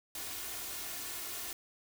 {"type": "noise with comb filter", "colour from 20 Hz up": "white", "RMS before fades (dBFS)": -41, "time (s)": [0.15, 1.53], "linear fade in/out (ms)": 2, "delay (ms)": 2.8, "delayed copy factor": 0.55, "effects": []}